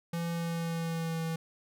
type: tone with pitch glide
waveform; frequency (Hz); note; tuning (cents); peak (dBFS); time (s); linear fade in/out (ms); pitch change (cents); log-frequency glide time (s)
square; 168.8 to 163.33; E3 to E3; +41 to -16; -32; 0.13-1.36; 5; -57; 0.32-1.22
effects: none